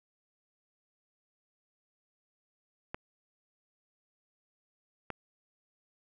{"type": "clicks", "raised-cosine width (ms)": 0.5, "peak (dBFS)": -21, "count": 2, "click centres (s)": [2.945, 5.103], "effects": []}